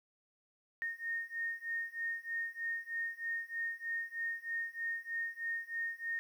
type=beating tone pair; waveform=sine; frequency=1841 / 1844.2 Hz; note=A#6 / A#6; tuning=-22 / -19 cents; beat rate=3.2 Hz; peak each=-40 / -39 dBFS; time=0.82-6.19 s; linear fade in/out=0 ms; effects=11-bit